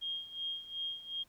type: tone with tremolo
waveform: sine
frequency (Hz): 3235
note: G#7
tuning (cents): -46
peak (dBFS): -34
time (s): 0.01-1.24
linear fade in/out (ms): 20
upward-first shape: sine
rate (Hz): 2.7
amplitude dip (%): 80
effects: pink hiss -68 dBFS RMS until 1.28 s